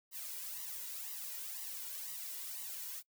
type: noise with flanger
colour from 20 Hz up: blue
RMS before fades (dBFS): -44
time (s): 0.11-3.03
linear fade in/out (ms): 50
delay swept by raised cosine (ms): 1 to 2.1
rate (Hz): 2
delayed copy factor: +0.85
effects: noise-tail reverb RT60 0.1 s tail -23 dB re dry